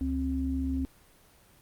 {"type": "tone pair together", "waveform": "sine", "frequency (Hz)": [70.83, 264.8], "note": ["C#2", "C4"], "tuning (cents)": [38, 21], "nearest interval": "octave + major seventh", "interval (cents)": 2283, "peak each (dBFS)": [-31, -29], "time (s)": [0.01, 0.85], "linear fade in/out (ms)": 0, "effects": ["pink hiss -59 dBFS RMS until 1.61 s", "Opus 24 kbps"]}